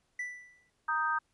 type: tone with exponential decay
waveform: triangle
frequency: 1975.5 Hz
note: B6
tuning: in tune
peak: -30 dBFS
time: 0.19-0.7 s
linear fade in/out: 5 ms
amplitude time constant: 110 ms
type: chord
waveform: sine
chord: Eb major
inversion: second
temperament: equal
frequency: 932.3 / 1244.5 / 1568 Hz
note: Bb5 / Eb6 / G6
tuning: 0 / 0 / 0 cents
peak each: -34 / -31 / -32 dBFS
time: 0.88-1.19 s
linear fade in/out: 10 ms
effects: pink hiss -75 dBFS RMS until 1.33 s + resampled to 24000 Hz